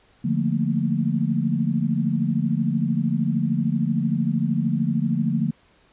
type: chord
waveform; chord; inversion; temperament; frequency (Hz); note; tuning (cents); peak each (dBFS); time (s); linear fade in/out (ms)
sine; Bb major seventh; first; equal; 146.83 / 174.61 / 220 / 233.1; D3 / F3 / A3 / Bb3; 0 / 0 / 0 / 0; -25; 0.24-5.51; 10
effects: pink hiss -58 dBFS RMS until 5.92 s + resampled to 8000 Hz